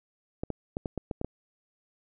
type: clicks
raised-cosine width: 2 ms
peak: -18 dBFS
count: 8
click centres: 0.435 / 0.503 / 0.769 / 0.858 / 0.977 / 1.112 / 1.214 / 1.246 s
effects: none